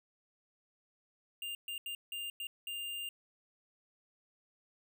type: tone bursts at uneven times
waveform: square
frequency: 2802 Hz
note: F7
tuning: 5 cents sharp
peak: -39 dBFS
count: 6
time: 1.42-1.55 / 1.68-1.78 / 1.86-1.95 / 2.12-2.3 / 2.4-2.47 / 2.67-3.09 s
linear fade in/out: 2 ms
effects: none